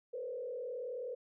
sine tone with frequency modulation, 497.1 Hz, B4, 11 cents sharp, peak -38 dBFS, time 0.13-1.15 s, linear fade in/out 10 ms, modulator 39.4 Hz, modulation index 1, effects none

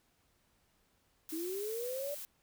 blue noise, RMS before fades -45 dBFS, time 1.29-2.25 s, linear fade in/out 0 ms
sine linear sweep, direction up, 310 to 587.3 Hz, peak -36 dBFS, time 1.32-2.15 s, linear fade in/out 10 ms
effects pink hiss -73 dBFS RMS until 2.42 s

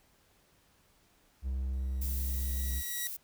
triangle tone, 65.41 Hz, C2, in tune, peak -29 dBFS, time 1.42-2.83 s, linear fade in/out 50 ms
5% pulse tone with exponential growth, 1927 Hz, B6, 43 cents flat, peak -22 dBFS, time 1.73-3.07 s, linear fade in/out 0 ms, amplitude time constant 290 ms
violet noise, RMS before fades -40 dBFS, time 2.01-3.17 s, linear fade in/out 10 ms
effects pink hiss -67 dBFS RMS until 3.23 s

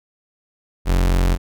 40% pulse tone, 44.84 Hz, F1, 46 cents sharp, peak -13 dBFS, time 0.85-1.38 s, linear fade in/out 50 ms, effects none

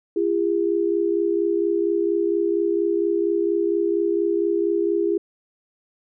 sine tone pair together, 340 / 404.3 Hz, F4 / G#4, -46 / -46 cents, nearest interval minor third, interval 300 cents, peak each -21 dBFS, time 0.16-5.18 s, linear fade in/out 5 ms, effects none

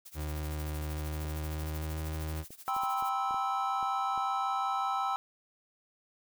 blue noise with tremolo, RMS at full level -47 dBFS, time 0.05-3.1 s, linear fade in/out 10 ms, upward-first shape sine, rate 13 Hz, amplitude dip 85%
35% pulse tone with pitch glide, 76.1 to 78.38 Hz, D#2 to D#2, -38 to +13 cents, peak -32 dBFS, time 0.14-2.45 s, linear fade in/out 50 ms, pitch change +51 cents, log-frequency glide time 0.86-2.17 s
clicks, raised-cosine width 2 ms, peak -36 dBFS, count 12, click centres 0.815 / 1.251 / 1.633 / 2.336 / 2.506 / 2.765 / 2.835 / 3.025 / 3.309 / 3.344 / 3.828 / 4.177 s
triangle chord, C major seventh, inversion second, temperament just, 784.9 / 981.1 / 1046.5 / 1308.1 Hz, G5 / B5 / C6 / E6, +2 / -12 / 0 / -14 cents, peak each -31 / -37 / -36 / -31 dBFS, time 2.68-5.16 s, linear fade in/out 0 ms
effects none

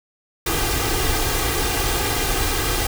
pink noise with comb filter, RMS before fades -21 dBFS, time 0.46-2.87 s, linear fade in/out 5 ms, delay 2.5 ms, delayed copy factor +0.7, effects none

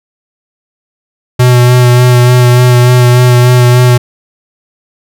square tone with vibrato, 123.7 Hz, B2, 3 cents sharp, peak -3 dBFS, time 1.39-3.98 s, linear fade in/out 10 ms, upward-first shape sine, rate 3.4 Hz, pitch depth 19 cents each way, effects none

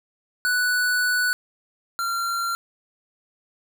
square tone pair in turn, 1482 / 1374.5 Hz, F#6 / F6, +2 / -28 cents, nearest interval minor second, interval 130 cents, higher first, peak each -20 / -24 dBFS, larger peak first, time 0.45-1.33 / 1.99-2.55 s, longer first, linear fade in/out 0 ms, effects none

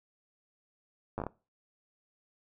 slowing click train, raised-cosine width 1 ms, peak -21 dBFS, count 6, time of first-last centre 1.18-1.266 s, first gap 9 ms, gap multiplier 1.33, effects noise-tail reverb RT60 0.3 s tail -20 dB re dry

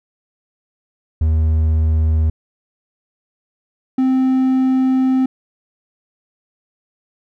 triangle tone pair in turn, 79 / 260.6 Hz, D#2 / C4, +27 / -7 cents, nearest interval octave + major sixth, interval 2066 cents, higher second, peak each -10 dBFS, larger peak neither, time 1.21-2.3 / 3.98-5.26 s, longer second, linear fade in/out 5 ms, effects none

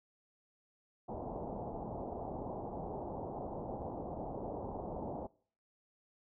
white low-pass noise, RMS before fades -42 dBFS, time 1.08-5.27 s, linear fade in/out 10 ms, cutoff 860 Hz, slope 48 dB/octave, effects noise-tail reverb RT60 0.5 s tail -23 dB re dry

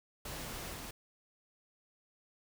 pink noise with level steps, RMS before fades -43 / -45 dBFS, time 0.25-0.91 s, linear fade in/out 5 ms, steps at 0.74 s, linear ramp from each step 2 ms, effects none

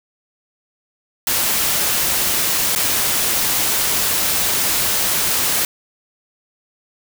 white noise with dropouts, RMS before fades -18 dBFS, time 1.27-5.65 s, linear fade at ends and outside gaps 2 ms, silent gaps 2.751-2.759 s, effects none

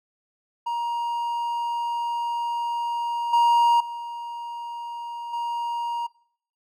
triangle tone with level steps, 943 Hz, A#5, 20 cents sharp, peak -22 / -13 / -29 / -23 dBFS, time 0.66-6.07 s, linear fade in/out 10 ms, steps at 3.33 / 3.8 / 5.33 s, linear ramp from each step 5 ms, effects noise-tail reverb RT60 0.6 s tail -23 dB re dry

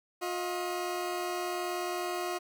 20% pulse tone pair together, 356.5 / 634 Hz, F4 / D#5, +36 / +32 cents, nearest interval minor seventh, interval 996 cents, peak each -28 / -34 dBFS, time 0.21-2.39 s, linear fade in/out 20 ms, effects none

